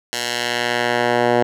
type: tone with band-pass filter sweep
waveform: 10% pulse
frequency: 120.7 Hz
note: B2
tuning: 39 cents flat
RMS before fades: -19 dBFS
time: 0.13-1.43 s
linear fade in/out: 0 ms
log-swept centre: 5300 to 670 Hz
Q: 0.72
effects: none